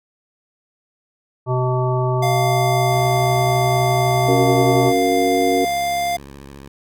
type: harmonic tone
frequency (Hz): 126.9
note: B2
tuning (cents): +47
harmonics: 1 / 3 / 5 / 7 / 9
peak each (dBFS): -18 / -23 / -25 / -26 / -28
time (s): 1.46-4.93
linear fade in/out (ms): 50
type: tone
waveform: square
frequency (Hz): 698.5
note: F5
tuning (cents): 0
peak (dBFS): -19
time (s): 2.22-6.17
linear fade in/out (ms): 10
type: tone with vibrato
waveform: 10% pulse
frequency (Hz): 69.3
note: C#2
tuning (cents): 0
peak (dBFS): -28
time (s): 2.91-6.68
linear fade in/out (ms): 5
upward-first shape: sine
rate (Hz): 14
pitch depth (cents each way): 72
type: chord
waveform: sine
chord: F# major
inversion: second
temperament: equal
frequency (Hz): 277.2 / 370 / 466.2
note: C#4 / F#4 / A#4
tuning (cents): 0 / 0 / 0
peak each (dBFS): -20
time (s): 4.28-5.65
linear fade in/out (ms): 5
effects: none